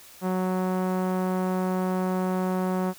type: tone with low-pass filter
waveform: sawtooth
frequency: 185 Hz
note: F#3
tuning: in tune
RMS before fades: -26 dBFS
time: 0.21-2.94 s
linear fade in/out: 50 ms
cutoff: 1100 Hz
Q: 1.2
effects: white hiss -49 dBFS RMS until 2.98 s